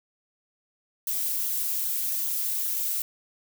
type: noise with flanger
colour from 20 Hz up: violet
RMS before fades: -28 dBFS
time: 1.07-3.02 s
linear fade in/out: 2 ms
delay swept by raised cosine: 0.39 to 5.29 ms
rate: 2.5 Hz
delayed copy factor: -0.55
effects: none

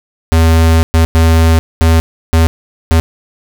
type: tone bursts at uneven times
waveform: square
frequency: 81.6 Hz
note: E2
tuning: 17 cents flat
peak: -6 dBFS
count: 6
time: 0.32-0.83 / 0.94-1.05 / 1.15-1.59 / 1.81-2 / 2.33-2.47 / 2.91-3 s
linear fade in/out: 0 ms
effects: none

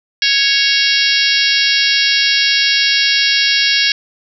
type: harmonic tone with a mistuned harmonic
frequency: 554.4 Hz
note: C#5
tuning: in tune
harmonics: 3 / 4 / 5 / 6 / 7 / 8 / 9 / 10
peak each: -19 / -19 / -19 / -19 / -19 / -19 / -19 / -19 dBFS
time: 0.22-3.92 s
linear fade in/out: 2 ms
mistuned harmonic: 6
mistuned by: -20 cents
effects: none

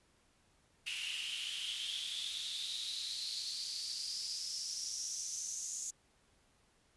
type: noise with high-pass filter sweep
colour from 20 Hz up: pink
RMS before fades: -41 dBFS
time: 0.86-5.91 s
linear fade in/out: 10 ms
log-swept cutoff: 2700 to 6700 Hz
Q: 7.6
effects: pink hiss -71 dBFS RMS until 6.96 s + resampled to 24000 Hz

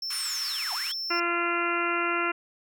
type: tone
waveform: triangle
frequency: 5360 Hz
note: E8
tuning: 28 cents sharp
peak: -29 dBFS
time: 0.02-1.2 s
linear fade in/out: 5 ms
type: band-pass noise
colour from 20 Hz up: pink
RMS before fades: -38 dBFS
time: 0.1-0.92 s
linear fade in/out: 5 ms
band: 1100 to 16000 Hz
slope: 48 dB/octave
type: linear two-way sweep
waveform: sine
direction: down then up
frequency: 9956 to 688 to 3578 Hz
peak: -35 dBFS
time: 0.12-0.94 s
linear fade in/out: 10 ms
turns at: 0.73 s
type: harmonic tone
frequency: 344.2 Hz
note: F4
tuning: 25 cents flat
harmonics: 1 / 2 / 3 / 4 / 5 / 6 / 7 / 8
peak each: -31 / -36 / -34 / -28 / -38 / -34 / -35 / -34 dBFS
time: 1.1-2.32 s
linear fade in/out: 10 ms
effects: none

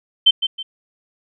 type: tone with echo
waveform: sine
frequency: 3100 Hz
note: G7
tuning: 20 cents flat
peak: -7 dBFS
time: 0.26-0.31 s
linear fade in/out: 10 ms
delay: 160 ms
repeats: 2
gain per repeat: -9 dB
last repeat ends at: 0.63 s
effects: none

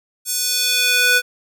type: tone with high-pass filter sweep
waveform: square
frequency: 494.2 Hz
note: B4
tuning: 1 cent sharp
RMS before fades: -17 dBFS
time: 0.25-1.22 s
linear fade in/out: 50 ms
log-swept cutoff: 7800 to 1300 Hz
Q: 1.3
effects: none

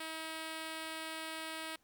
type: tone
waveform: 5% pulse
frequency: 319.5 Hz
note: D#4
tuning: 46 cents sharp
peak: -29 dBFS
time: 0-1.76 s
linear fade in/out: 5 ms
effects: pink hiss -73 dBFS RMS until 1.83 s

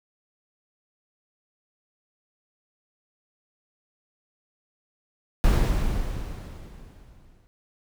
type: noise with exponential decay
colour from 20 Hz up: brown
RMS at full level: -17 dBFS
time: 5.44-7.47 s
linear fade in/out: 0 ms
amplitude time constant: 440 ms
effects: none

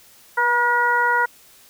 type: harmonic tone with a mistuned harmonic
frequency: 480 Hz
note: B4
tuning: 49 cents flat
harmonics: 1 / 2 / 3 / 4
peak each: -27 / -19 / -19 / -25 dBFS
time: 0.37-1.26 s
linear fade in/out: 10 ms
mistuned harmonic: 1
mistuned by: +19 cents
effects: white hiss -50 dBFS RMS until 1.69 s

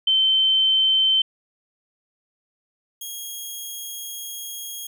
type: tone pair in turn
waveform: sine / 10% pulse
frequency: 3091 / 3275 Hz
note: G7 / G#7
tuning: -25 / -25 cents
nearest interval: minor second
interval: 100 cents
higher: second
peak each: -15 / -23 dBFS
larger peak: first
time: 0.07-1.22 / 3.01-4.87 s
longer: second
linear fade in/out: 5 ms
effects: none

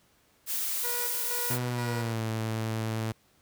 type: noise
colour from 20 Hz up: blue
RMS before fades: -31 dBFS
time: 0.46-1.59 s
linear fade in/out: 50 ms
type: tone with tremolo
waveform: 15% pulse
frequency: 483.6 Hz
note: B4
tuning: 36 cents flat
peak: -29 dBFS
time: 0.83-2.14 s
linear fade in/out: 20 ms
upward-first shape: square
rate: 2.1 Hz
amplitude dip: 60%
type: tone with pitch glide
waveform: sawtooth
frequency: 123.47 to 111.28 Hz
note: B2 to A2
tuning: 0 to +20 cents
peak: -25 dBFS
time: 1.5-3.12 s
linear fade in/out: 5 ms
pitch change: -180 cents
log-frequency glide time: 1.67-2.24 s
effects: pink hiss -65 dBFS RMS until 3.41 s + high-pass 60 Hz 12 dB/octave

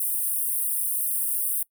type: high-pass noise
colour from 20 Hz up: pink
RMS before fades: -26 dBFS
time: 0-1.63 s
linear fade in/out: 5 ms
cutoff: 8900 Hz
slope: 96 dB/octave
effects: noise-tail reverb RT60 0.1 s tail -22 dB re dry

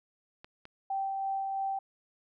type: clicks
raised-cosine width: 0.3 ms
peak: -31 dBFS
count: 2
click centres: 0.445 / 0.654 s
type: tone with tremolo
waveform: sine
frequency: 779 Hz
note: G5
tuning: 11 cents flat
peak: -29 dBFS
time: 0.9-1.79 s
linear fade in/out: 5 ms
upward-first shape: sine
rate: 3 Hz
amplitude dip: 25%
effects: none

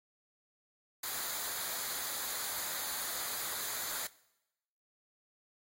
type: noise with comb filter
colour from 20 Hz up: white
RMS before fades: -38 dBFS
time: 1.03-4.07 s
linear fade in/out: 5 ms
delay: 0.36 ms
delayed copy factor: -0.6
effects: noise-tail reverb RT60 0.9 s tail -21 dB re dry + AAC 48 kbps

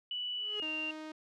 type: tone with pitch glide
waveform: sine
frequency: 2960 to 2778 Hz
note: F#7 to F7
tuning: 0 to -10 cents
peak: -34 dBFS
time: 0.11-0.91 s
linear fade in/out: 2 ms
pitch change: -110 cents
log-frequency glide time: 0.54-0.67 s
type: tone with exponential growth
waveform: 45% pulse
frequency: 420.3 Hz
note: G#4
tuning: 21 cents sharp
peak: -38 dBFS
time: 0.31-0.6 s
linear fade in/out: 0 ms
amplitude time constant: 62 ms
type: tone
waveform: sawtooth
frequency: 311.1 Hz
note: D#4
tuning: in tune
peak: -38 dBFS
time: 0.62-1.12 s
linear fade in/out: 5 ms
effects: low-pass 5000 Hz 12 dB/octave

